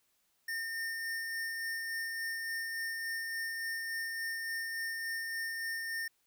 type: tone with tremolo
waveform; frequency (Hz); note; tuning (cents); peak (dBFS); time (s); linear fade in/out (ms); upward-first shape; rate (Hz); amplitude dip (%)
square; 1818; A#6; -44; -35; 0.48-6.08; 5; sine; 3.5; 25
effects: white hiss -75 dBFS RMS until 6.26 s